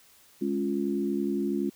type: chord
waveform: sine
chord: Db major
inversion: second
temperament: equal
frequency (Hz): 207.7 / 277.2 / 349.2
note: Ab3 / Db4 / F4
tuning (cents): 0 / 0 / 0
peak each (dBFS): -30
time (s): 0.41-1.7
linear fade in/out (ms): 10
effects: white hiss -58 dBFS RMS until 1.75 s